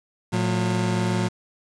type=tone pair together; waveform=30% pulse; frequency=112.47 / 180 Hz; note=A2 / F#3; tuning=+38 / -47 cents; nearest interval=minor sixth; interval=815 cents; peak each=-21 dBFS; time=0.32-1.29 s; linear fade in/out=20 ms; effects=resampled to 22050 Hz + 7-bit